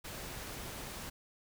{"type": "noise", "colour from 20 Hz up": "pink", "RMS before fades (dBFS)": -44, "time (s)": [0.04, 1.1], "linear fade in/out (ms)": 10, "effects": []}